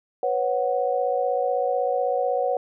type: chord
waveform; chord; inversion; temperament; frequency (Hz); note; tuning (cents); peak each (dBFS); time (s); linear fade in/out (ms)
sine; B suspended second; none; equal with one note detuned; 493.9 / 549.9 / 740; B4 / C#5 / F#5; 0 / -14 / 0; -25; 0.23-2.57; 2
effects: none